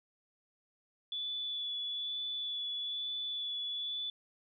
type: tone with vibrato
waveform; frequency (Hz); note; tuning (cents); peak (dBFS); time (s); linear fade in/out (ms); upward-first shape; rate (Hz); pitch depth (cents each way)
sine; 3448; A7; -36; -35; 1.12-4.1; 2; sine; 1.1; 14
effects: none